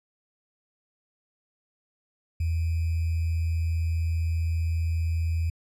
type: tone with sample-and-hold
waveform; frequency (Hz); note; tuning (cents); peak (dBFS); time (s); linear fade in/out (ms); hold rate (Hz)
sine; 82.41; E2; 0; -23; 2.4-5.5; 5; 2450
effects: resampled to 32000 Hz